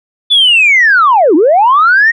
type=linear two-way sweep; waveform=sine; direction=down then up; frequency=3507 to 284.7 to 1899 Hz; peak=-3 dBFS; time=0.3-2.12 s; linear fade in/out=20 ms; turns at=1.35 s; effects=tanh soft clip ceiling 0 dBFS